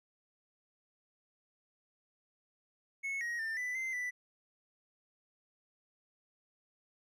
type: tone with pitch steps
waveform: triangle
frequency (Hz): 2195 / 1887 / 1794 / 1990 / 2074 / 1980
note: C#7 / A#6 / A6 / B6 / C7 / B6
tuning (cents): -18 / +21 / +33 / +13 / -16 / +4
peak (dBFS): -33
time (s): 3.03-4.11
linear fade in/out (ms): 20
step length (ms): 180
effects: none